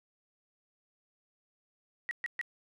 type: tone bursts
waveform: sine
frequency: 1914 Hz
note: A#6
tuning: 45 cents sharp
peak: -31 dBFS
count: 3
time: 2.09-2.413 s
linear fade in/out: 0 ms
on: 21 ms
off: 130 ms
effects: none